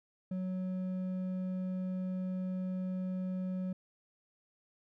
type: tone with hard clipping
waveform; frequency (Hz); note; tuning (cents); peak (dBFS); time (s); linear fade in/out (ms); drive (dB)
sine; 185; F#3; 0; -35; 0.31-3.73; 5; 5
effects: none